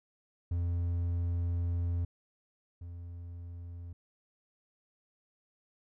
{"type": "tone pair in turn", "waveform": "triangle", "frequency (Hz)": [86.4, 86.4], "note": ["F2", "F2"], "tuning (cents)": [-18, -18], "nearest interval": "unison", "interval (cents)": 0, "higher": "neither", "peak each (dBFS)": [-27, -39], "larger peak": "first", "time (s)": [[0.51, 2.05], [2.81, 3.93]], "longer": "first", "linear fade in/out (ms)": 5, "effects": []}